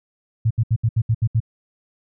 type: tone bursts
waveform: sine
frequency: 112.9 Hz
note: A2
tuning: 45 cents sharp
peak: -14 dBFS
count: 8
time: 0.45-1.403 s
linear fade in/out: 10 ms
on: 57 ms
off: 71 ms
effects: none